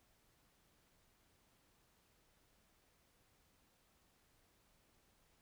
silence, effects pink hiss -74 dBFS RMS until 5.41 s

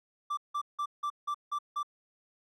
triangle tone bursts, 1172 Hz, D6, 4 cents flat, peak -28 dBFS, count 7, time 0.3-1.831 s, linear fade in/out 10 ms, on 73 ms, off 170 ms, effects none

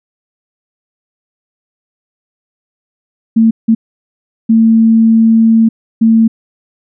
sine tone bursts at uneven times, 225.1 Hz, A3, 40 cents sharp, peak -4 dBFS, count 4, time 3.36-3.51 / 3.68-3.75 / 4.49-5.69 / 6.01-6.28 s, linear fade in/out 10 ms, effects none

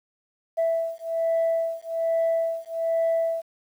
sine beating tone pair, 659.3 / 660.5 Hz, E5 / E5, 0 / +3 cents, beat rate 1.2 Hz, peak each -24 dBFS, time 0.57-3.42 s, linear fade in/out 20 ms, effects tanh soft clip ceiling -17 dBFS + 9-bit

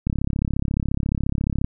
click train, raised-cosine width 5 ms, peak -10 dBFS, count 55, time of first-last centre 0.07-1.644 s, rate 34.3 Hz, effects none

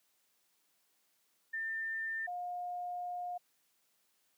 sine tone pair in turn, 1796 / 712.7 Hz, A6 / F5, +35 / +35 cents, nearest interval octave + major third, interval 1600 cents, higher first, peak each -35 / -37 dBFS, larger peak first, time 1.53-2.27 / 2.27-3.38 s, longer second, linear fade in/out 10 ms, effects white hiss -75 dBFS RMS until 4.37 s + high-pass 150 Hz 12 dB/octave

